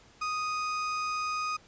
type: tone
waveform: 35% pulse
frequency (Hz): 1244.5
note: D#6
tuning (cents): 0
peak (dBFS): -28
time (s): 0.21-1.57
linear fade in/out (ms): 10
effects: pink hiss -58 dBFS RMS until 1.67 s + resampled to 16000 Hz